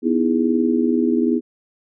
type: chord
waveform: sine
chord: E major seventh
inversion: second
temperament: just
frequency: 247.2 / 309 / 329.6 / 412 Hz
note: B3 / D#4 / E4 / G#4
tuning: +2 / -12 / 0 / -14 cents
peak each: -18 / -24 / -20 / -23 dBFS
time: 0.02-1.41 s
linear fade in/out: 50 ms
effects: none